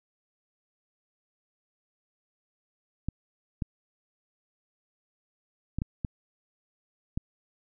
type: clicks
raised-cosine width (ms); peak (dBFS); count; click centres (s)
5; -17; 6; 3.086 / 3.622 / 5.786 / 5.819 / 6.048 / 7.175
effects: none